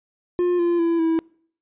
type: tone with pitch steps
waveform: triangle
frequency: 354.5 / 344.8 / 335.4 / 326.2 Hz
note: F4 / F4 / E4 / E4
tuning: +26 / -22 / +30 / -18 cents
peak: -15 dBFS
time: 0.39-1.19 s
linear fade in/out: 0 ms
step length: 200 ms
effects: noise-tail reverb RT60 0.6 s tail -26 dB re dry + resampled to 8000 Hz